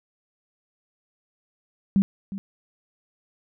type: tone with echo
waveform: sine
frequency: 196 Hz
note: G3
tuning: in tune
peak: -15 dBFS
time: 1.96-2.02 s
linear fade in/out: 0 ms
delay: 360 ms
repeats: 1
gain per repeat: -14 dB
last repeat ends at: 2.38 s
effects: none